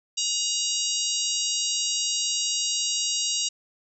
harmonic tone with a mistuned harmonic, 951 Hz, A#5, 34 cents sharp, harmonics 3 / 4 / 5 / 6 / 7 / 8, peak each -31 / -31 / -31 / -31 / -31 / -31 dBFS, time 0.17-3.49 s, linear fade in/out 10 ms, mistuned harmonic 5, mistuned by -18 cents, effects none

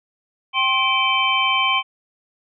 sine tone cluster, 780 / 1060 / 2328 / 2543 / 3094 Hz, G5 / C6 / D7 / D#7 / G7, -9 / +22 / -16 / +37 / -23 cents, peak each -27 / -20 / -21 / -29 / -21 dBFS, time 0.53-1.83 s, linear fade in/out 50 ms, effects none

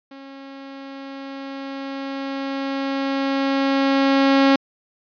sawtooth tone with level ramp, 272.9 Hz, C#4, 27 cents flat, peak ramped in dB -34 to -8 dBFS, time 0.11-4.56 s, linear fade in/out 5 ms, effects resampled to 11025 Hz

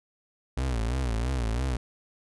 35% pulse tone with vibrato, 60.4 Hz, B1, 38 cents flat, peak -24 dBFS, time 0.57-1.77 s, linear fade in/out 5 ms, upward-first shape sine, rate 3 Hz, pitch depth 170 cents each way, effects resampled to 24000 Hz

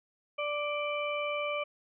harmonic tone with a mistuned harmonic, 587.3 Hz, D5, in tune, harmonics 1 / 2 / 4 / 5, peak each -33 / -37 / -36 / -43 dBFS, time 0.38-1.64 s, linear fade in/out 10 ms, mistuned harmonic 5, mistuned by +37 cents, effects none

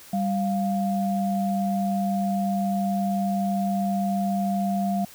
sine tone pair together, 196.01 / 698.5 Hz, G3 / F5, 0 / 0 cents, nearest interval octave + minor seventh, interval 2200 cents, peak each -23 / -27 dBFS, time 0.13-5.05 s, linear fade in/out 5 ms, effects white hiss -47 dBFS RMS until 5.14 s

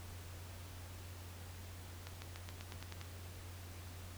accelerating click train, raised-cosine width 0.2 ms, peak -29 dBFS, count 9, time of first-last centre 2.07-3.014 s, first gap 150 ms, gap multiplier 0.93, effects added 89 Hz sine -49 dBFS peak until 4.17 s + pink hiss -55 dBFS RMS until 4.17 s

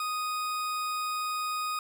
40% pulse tone, 1244.5 Hz, D#6, in tune, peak -29 dBFS, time 0-1.79 s, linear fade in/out 2 ms, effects none

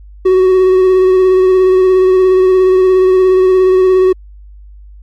triangle tone with vibrato, 373 Hz, F#4, 14 cents sharp, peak -3 dBFS, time 0.25-4.13 s, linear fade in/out 10 ms, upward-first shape sine, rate 17 Hz, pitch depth 21 cents each way, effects added 50 Hz sine -32 dBFS peak until 5.02 s + MP3 64 kbps

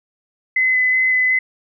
sine tone with vibrato, 2026 Hz, B6, 44 cents sharp, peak -13 dBFS, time 0.56-1.39 s, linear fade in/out 5 ms, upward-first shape square, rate 2.7 Hz, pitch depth 9 cents each way, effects none

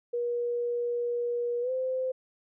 sine tone with pitch glide, 479.3 to 516.7 Hz, A#4 to C5, +48 to -22 cents, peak -27 dBFS, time 0.13-2.12 s, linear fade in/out 10 ms, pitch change +130 cents, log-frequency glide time 1.61-1.71 s, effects none

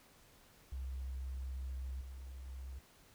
sine tone with level steps, 65.4 Hz, C2, in tune, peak -38 / -45 / -43 dBFS, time 0.72-2.79 s, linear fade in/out 5 ms, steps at 2.01 / 2.47 s, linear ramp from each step 2 ms, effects tanh soft clip ceiling -35 dBFS + pink hiss -64 dBFS RMS until 3.14 s

